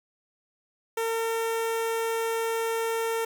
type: tone with notch filter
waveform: sawtooth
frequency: 454.4 Hz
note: A#4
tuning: 44 cents flat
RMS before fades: -28 dBFS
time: 0.97-3.25 s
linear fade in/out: 5 ms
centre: 4400 Hz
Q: 1.9
effects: none